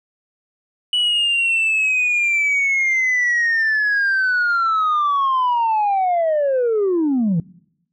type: linear sweep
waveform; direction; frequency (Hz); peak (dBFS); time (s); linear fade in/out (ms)
sine; down; 2960 to 154.2; -13; 0.93-7.4; 2
effects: noise-tail reverb RT60 0.8 s tail -23 dB re dry + tanh soft clip ceiling -13 dBFS